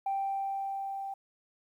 sine tone with level ramp, 784 Hz, G5, in tune, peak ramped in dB -27 to -35 dBFS, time 0.06-1.14 s, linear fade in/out 5 ms, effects tanh soft clip ceiling -25 dBFS + 11-bit

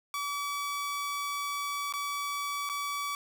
sawtooth tone with dropouts, 1145 Hz, D6, 44 cents flat, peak -28 dBFS, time 0.14-3.15 s, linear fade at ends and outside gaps 1 ms, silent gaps 1.925-1.937 / 2.691-2.697 s, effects none

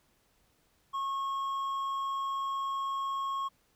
triangle tone with hard clipping, 1091 Hz, C#6, 28 cents flat, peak -32 dBFS, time 0.93-3.49 s, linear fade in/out 20 ms, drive 7 dB, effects pink hiss -70 dBFS RMS until 3.75 s

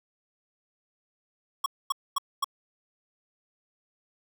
square tone bursts, 1108.7 Hz, C#6, in tune, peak -24 dBFS, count 4, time 1.64-2.444 s, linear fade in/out 5 ms, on 21 ms, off 240 ms, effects none

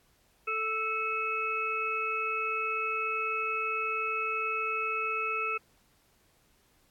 harmonic tone with a mistuned harmonic, 440 Hz, A4, in tune, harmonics 1 / 3 / 5 / 6, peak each -38 / -32 / -42 / -32 dBFS, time 0.47-5.58 s, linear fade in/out 10 ms, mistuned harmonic 6, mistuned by -37 cents, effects pink hiss -67 dBFS RMS until 6.9 s + AAC 64 kbps

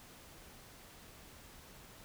silence, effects pink hiss -56 dBFS RMS until 2.04 s

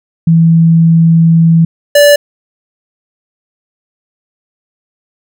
sine / square tone pair in turn, 164.81 / 580.9 Hz, E3 / D5, 0 / -19 cents, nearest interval octave + minor seventh, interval 2181 cents, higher second, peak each -3 dBFS, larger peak neither, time 0.27-1.65 / 1.95-2.16 s, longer first, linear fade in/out 5 ms, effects none

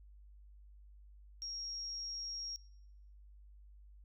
sine tone, 5588 Hz, F8, in tune, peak -40 dBFS, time 1.42-2.56 s, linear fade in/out 0 ms, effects noise-tail reverb RT60 1.0 s tail -24 dB re dry + added 50 Hz sine -55 dBFS peak until 4.04 s

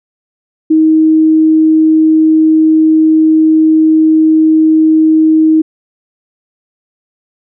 sine tone, 315.6 Hz, D#4, 25 cents sharp, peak -4 dBFS, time 0.7-5.62 s, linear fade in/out 10 ms, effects none

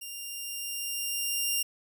10% pulse tone with level ramp, 2794 Hz, F7, in tune, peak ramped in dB -30 to -17 dBFS, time 0.01-1.63 s, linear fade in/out 10 ms, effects none

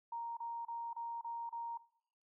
sine tone bursts, 932.3 Hz, A#5, in tune, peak -39 dBFS, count 6, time 0.12-1.775 s, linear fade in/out 5 ms, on 250 ms, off 31 ms, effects noise-tail reverb RT60 0.7 s tail -20 dB re dry

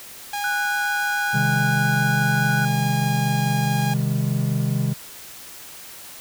sawtooth tone, 818 Hz, G#5, 26 cents flat, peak -21 dBFS, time 0.33-3.94 s, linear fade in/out 5 ms
sine tone with vibrato, 1481 Hz, F#6, 1 cent sharp, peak -22 dBFS, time 0.44-2.65 s, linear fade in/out 2 ms, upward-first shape sine, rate 7.1 Hz, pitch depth 9 cents each way
triangle chord, Ab major, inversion first, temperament equal with one note detuned, 130.81 / 155.56 / 202.9 Hz, C3 / Eb3 / Ab3, 0 / 0 / -40 cents, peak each -20 / -22 / -24 dBFS, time 1.33-4.94 s, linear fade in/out 20 ms
effects white hiss -40 dBFS RMS until 6.2 s

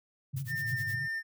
white band-pass noise, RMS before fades -38 dBFS, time 0.33-1.08 s, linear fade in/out 5 ms, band 100 to 150 Hz, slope 96 dB/octave
blue noise with tremolo, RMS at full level -45 dBFS, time 0.36-0.96 s, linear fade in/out 10 ms, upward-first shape sine, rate 9.6 Hz, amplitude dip 95%
triangle tone, 1804 Hz, A6, 43 cents sharp, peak -30 dBFS, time 0.47-1.23 s, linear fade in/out 50 ms
effects none

